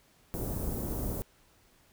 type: band-stop noise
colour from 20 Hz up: pink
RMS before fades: -34 dBFS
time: 0.34-1.22 s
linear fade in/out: 0 ms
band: 500 to 15000 Hz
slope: 12 dB/octave
effects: pink hiss -64 dBFS RMS until 1.92 s